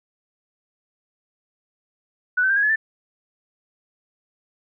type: tone with pitch steps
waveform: sine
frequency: 1480 / 1534 / 1589.9 / 1647.9 / 1707.9 / 1770.2 Hz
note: F#6 / G6 / G6 / G#6 / G#6 / A6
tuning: 0 / -38 / +24 / -14 / +48 / +10 cents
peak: -16 dBFS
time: 2.37-2.76 s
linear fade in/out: 10 ms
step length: 65 ms
effects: none